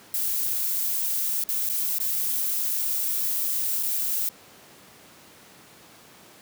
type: noise with dropouts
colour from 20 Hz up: violet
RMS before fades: -26 dBFS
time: 0.14-4.29 s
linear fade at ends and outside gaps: 2 ms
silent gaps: 1.439-1.489 / 1.691-1.697 / 1.986-2.001 / 3.828-3.832 s
effects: pink hiss -50 dBFS RMS until 6.41 s + high-pass 150 Hz 12 dB/octave